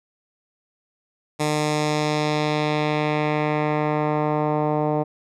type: tone with low-pass filter sweep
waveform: 10% pulse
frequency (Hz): 151.1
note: D3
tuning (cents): +50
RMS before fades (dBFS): -22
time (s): 1.39-5.04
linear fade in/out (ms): 20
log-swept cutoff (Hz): 9100 to 750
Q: 1.2
effects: none